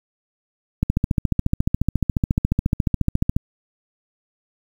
click train, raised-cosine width 5 ms, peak -5 dBFS, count 37, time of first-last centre 0.83-3.365 s, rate 14.2 Hz, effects 7-bit

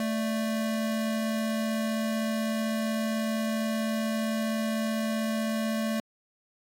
square tone pair together, 221 / 587.3 Hz, A3 / D5, +8 / 0 cents, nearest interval octave + perfect fourth, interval 1692 cents, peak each -28 / -36 dBFS, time 0-6 s, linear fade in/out 2 ms, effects AAC 48 kbps

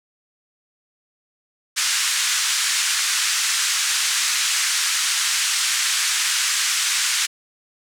white band-pass noise, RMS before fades -21 dBFS, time 1.76-7.27 s, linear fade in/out 20 ms, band 1300 to 8400 Hz, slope 24 dB/octave, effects none

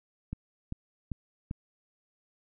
click train, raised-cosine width 5 ms, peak -22 dBFS, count 4, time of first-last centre 0.33-1.511 s, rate 2.54 Hz, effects none

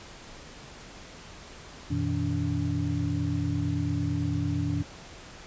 sine tone cluster, 90.8 / 119.7 / 159.6 / 287.9 Hz, F#2 / A#2 / D#3 / D4, -32 / +46 / +44 / -34 cents, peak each -31 dBFS, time 1.9-4.83 s, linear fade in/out 10 ms, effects pink hiss -46 dBFS RMS until 5.46 s + resampled to 16000 Hz

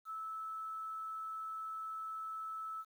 sine tone with quantisation, 1308 Hz, E6, 14 cents flat, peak -40 dBFS, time 0.05-2.85 s, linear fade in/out 50 ms, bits 11, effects none

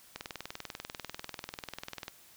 click train, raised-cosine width 0.2 ms, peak -21 dBFS, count 40, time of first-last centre 0.16-2.081 s, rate 20.3 Hz, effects white hiss -58 dBFS RMS until 2.36 s

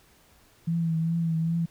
sine tone with vibrato, 164.81 Hz, E3, in tune, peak -23 dBFS, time 0.67-1.66 s, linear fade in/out 10 ms, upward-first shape triangle, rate 2.5 Hz, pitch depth 43 cents each way, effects pink hiss -59 dBFS RMS until 1.7 s

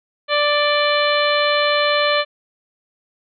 harmonic tone with a mistuned harmonic, 587.3 Hz, D5, in tune, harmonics 1 / 2 / 3 / 4 / 5 / 6 / 7, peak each -18 / -21 / -23 / -24 / -25 / -26 / -26 dBFS, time 0.28-2.25 s, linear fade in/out 50 ms, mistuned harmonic 5, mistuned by +27 cents, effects none

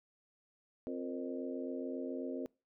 harmonic tone with a mistuned harmonic, 87.4 Hz, F2, 2 cents sharp, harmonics 3 / 4 / 5 / 6 / 7, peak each -40 / -44 / -44 / -47 / -48 dBFS, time 0.87-2.46 s, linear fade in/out 0 ms, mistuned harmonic 5, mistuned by +91 cents, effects noise-tail reverb RT60 0.3 s tail -25 dB re dry

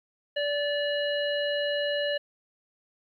harmonic tone, 580 Hz, D5, 22 cents flat, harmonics 1 / 3 / 5 / 7, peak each -27 / -33 / -33 / -40 dBFS, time 0.36-2.18 s, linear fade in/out 10 ms, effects 11-bit

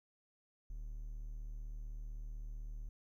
triangle tone, 37.9 Hz, D#1, 45 cents flat, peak -40 dBFS, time 0.7-2.89 s, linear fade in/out 0 ms, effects 13-bit

